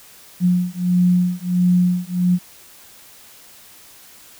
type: beating tone pair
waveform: sine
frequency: 178.4 / 179.9 Hz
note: F3 / F#3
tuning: +37 / -48 cents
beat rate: 1.5 Hz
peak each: -17 dBFS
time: 0.4-2.39 s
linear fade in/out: 50 ms
effects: white hiss -45 dBFS RMS until 4.39 s